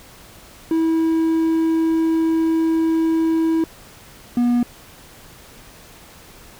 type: tone pair in turn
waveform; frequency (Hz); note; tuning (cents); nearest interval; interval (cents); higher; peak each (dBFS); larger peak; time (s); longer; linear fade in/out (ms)
triangle; 324.7 / 241.7; E4 / B3; -26 / -37; perfect fourth; 511; first; -13 / -12; second; 0.71-3.64 / 4.37-4.63; first; 2
effects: pink hiss -44 dBFS RMS until 6.59 s